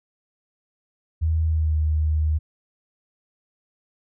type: tone with pitch glide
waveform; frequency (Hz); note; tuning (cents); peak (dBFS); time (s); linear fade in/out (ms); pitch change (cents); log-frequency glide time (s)
sine; 80.1 to 77.28; E2 to D#2; -49 to -11; -18; 1.21-2.39; 20; -62; 1.45-1.76
effects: none